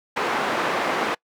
white band-pass noise, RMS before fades -24 dBFS, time 0.16-1.15 s, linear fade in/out 10 ms, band 270 to 1400 Hz, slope 12 dB/octave, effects noise-tail reverb RT60 0.1 s tail -25 dB re dry

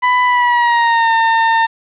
30% pulse tone with pitch glide, 995 to 907.2 Hz, B5 to A#5, +13 to -47 cents, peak -7 dBFS, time 0.02-1.67 s, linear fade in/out 20 ms, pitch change -160 cents, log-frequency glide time 0.24-1.12 s, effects resampled to 8000 Hz + 7-bit

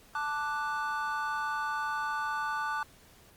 triangle chord, D major, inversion second, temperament equal, 880 / 1174.7 / 1480 Hz, A5 / D6 / F#6, 0 / 0 / 0 cents, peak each -33 dBFS, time 0.15-2.83 s, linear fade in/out 2 ms, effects pink hiss -58 dBFS RMS until 3.36 s + Opus 48 kbps

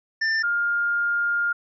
square / sine tone pair in turn, 1786 / 1409.8 Hz, A6 / F6, +25 / +16 cents, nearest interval major third, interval 409 cents, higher first, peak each -21 / -20 dBFS, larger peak second, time 0.21-0.43 / 0.43-1.53 s, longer second, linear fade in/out 10 ms, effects resampled to 16000 Hz

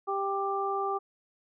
harmonic tone, 393.8 Hz, G4, 8 cents sharp, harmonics 1 / 2 / 3, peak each -32 / -32 / -32 dBFS, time 0.07-0.99 s, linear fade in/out 20 ms, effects none

